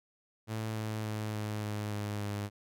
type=tone with pitch steps; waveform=sawtooth; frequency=110 / 108.74 / 107.49 / 106.25 / 105.03 / 103.83 / 102.63 Hz; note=A2 / A2 / A2 / G#2 / G#2 / G#2 / G#2; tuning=0 / -20 / -40 / +40 / +20 / 0 / -20 cents; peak=-30 dBFS; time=0.47-2.5 s; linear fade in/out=50 ms; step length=290 ms; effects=none